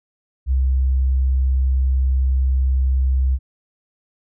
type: tone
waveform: sine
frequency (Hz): 65.41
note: C2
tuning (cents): 0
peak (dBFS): -14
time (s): 0.46-3.39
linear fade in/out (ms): 50
effects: none